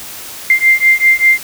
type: beating tone pair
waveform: sine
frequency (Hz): 2093 / 2098.1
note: C7 / C7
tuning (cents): 0 / +4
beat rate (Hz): 5.1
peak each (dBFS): -10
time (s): 0.5-1.38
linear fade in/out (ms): 2
effects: white hiss -29 dBFS RMS until 1.43 s